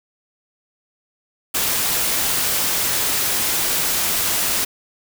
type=noise; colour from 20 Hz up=white; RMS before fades=-20 dBFS; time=1.54-4.65 s; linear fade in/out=10 ms; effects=none